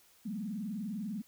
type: tone with vibrato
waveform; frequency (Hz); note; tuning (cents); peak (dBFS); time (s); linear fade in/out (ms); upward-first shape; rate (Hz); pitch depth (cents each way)
sine; 207.7; G#3; 0; -35; 0.25-1.22; 10; sine; 20; 230
effects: white hiss -64 dBFS RMS until 1.27 s